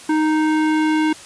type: tone with low-pass filter sweep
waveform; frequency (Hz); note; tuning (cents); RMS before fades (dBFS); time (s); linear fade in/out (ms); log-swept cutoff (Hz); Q
square; 310.6; D#4; -3; -17; 0.09-1.13; 5; 1600 to 2700; 1.1
effects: white hiss -39 dBFS RMS until 1.25 s + resampled to 22050 Hz